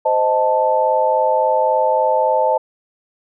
sine chord, A diminished, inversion first, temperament equal with one note detuned, 518.7 / 622.3 / 880 Hz, C5 / Eb5 / A5, -15 / 0 / 0 cents, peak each -18 / -18 / -16 dBFS, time 0.05-2.58 s, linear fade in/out 10 ms, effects none

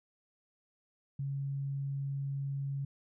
sine tone, 138.59 Hz, C#3, in tune, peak -33 dBFS, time 1.19-2.85 s, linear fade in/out 5 ms, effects none

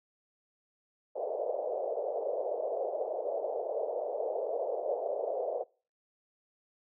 white band-pass noise, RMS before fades -34 dBFS, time 1.15-5.64 s, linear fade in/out 10 ms, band 450 to 660 Hz, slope 48 dB/octave, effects noise-tail reverb RT60 0.4 s tail -25 dB re dry

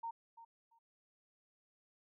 sine tone with echo, 920 Hz, A#5, 23 cents flat, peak -39 dBFS, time 0.03-0.11 s, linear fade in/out 10 ms, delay 340 ms, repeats 2, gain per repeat -14 dB, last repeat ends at 0.79 s, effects none

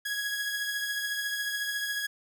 sawtooth beating tone pair, 1661.2 / 1675.2 Hz, G#6 / G#6, 0 / +15 cents, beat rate 14 Hz, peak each -27 / -35 dBFS, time 0.05-2.07 s, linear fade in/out 10 ms, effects none

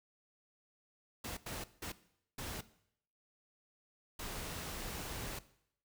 pink noise bursts at uneven times, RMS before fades -43 dBFS, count 5, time 1.24-1.37 / 1.46-1.64 / 1.82-1.92 / 2.38-2.61 / 4.19-5.39 s, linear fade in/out 5 ms, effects noise-tail reverb RT60 0.7 s tail -17 dB re dry

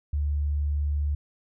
sine tone, 73 Hz, D2, 10 cents flat, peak -23 dBFS, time 0.13-1.15 s, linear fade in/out 5 ms, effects none

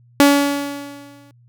sawtooth tone with exponential decay, 283.8 Hz, C#4, 41 cents sharp, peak -3 dBFS, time 0.2-1.31 s, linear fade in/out 0 ms, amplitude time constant 240 ms, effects added 120 Hz sine -48 dBFS peak until 1.48 s

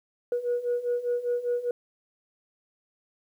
sine beating tone pair, 481.4 / 486.4 Hz, B4 / B4, -44 / -26 cents, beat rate 5 Hz, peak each -29 / -26 dBFS, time 0.32-1.71 s, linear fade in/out 2 ms, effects tanh soft clip ceiling -20 dBFS + 10-bit

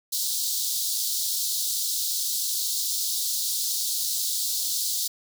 pink high-pass noise, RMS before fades -27 dBFS, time 0.12-5.08 s, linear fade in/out 10 ms, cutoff 3800 Hz, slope 48 dB/octave, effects none

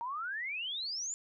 sine exponential sweep, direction up, 913 to 7290 Hz, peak -35 dBFS, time 0.01-1.14 s, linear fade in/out 0 ms, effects none

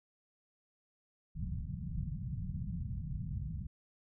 white low-pass noise, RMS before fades -39 dBFS, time 1.35-3.67 s, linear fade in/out 10 ms, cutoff 180 Hz, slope 48 dB/octave, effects none

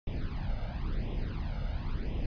brown noise with flanger, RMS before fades -33 dBFS, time 0.07-2.26 s, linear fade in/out 2 ms, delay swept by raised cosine 0.33 to 1.43 ms, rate 0.96 Hz, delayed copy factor +0.8, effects resampled to 11025 Hz

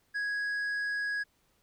triangle tone with tanh clipping, 1661.2 Hz, G#6, in tune, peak -31 dBFS, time 0.14-1.24 s, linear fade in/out 20 ms, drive 9 dB, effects pink hiss -71 dBFS RMS until 1.62 s

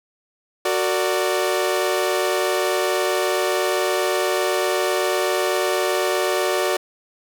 sawtooth chord, Gb augmented, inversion none, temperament equal with one note detuned, 370 / 457.9 / 587.3 Hz, Gb4 / Bb4 / D5, 0 / -31 / 0 cents, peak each -18 / -22 / -19 dBFS, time 0.65-6.77 s, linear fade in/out 5 ms, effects none

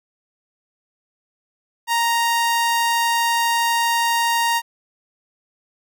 sawtooth tone, 932.3 Hz, A#5, in tune, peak -13 dBFS, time 1.87-4.62 s, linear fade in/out 50 ms, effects none

